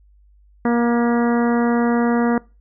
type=harmonic tone with a mistuned harmonic; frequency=236.8 Hz; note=A#3; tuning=27 cents sharp; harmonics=1 / 2 / 3 / 4 / 5 / 6 / 7 / 8; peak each=-16 / -22 / -26 / -28 / -30 / -32 / -33 / -34 dBFS; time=0.65-2.38 s; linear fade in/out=2 ms; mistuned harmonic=8; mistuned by=+32 cents; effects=noise-tail reverb RT60 0.3 s tail -23 dB re dry + added 50 Hz sine -49 dBFS peak until 2.6 s